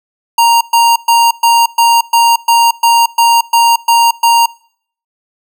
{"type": "tone bursts", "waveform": "square", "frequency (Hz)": 932.3, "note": "A#5", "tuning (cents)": 0, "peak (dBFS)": -6, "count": 12, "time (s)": [0.38, 4.46], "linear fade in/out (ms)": 5, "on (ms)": 230, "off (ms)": 120, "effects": ["noise-tail reverb RT60 0.6 s tail -24 dB re dry"]}